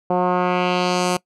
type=tone with low-pass filter sweep; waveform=10% pulse; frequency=180 Hz; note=F#3; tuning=47 cents flat; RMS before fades=-19 dBFS; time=0.1-1.17 s; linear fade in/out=5 ms; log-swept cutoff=740 to 9800 Hz; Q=1.5; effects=noise-tail reverb RT60 0.1 s tail -22 dB re dry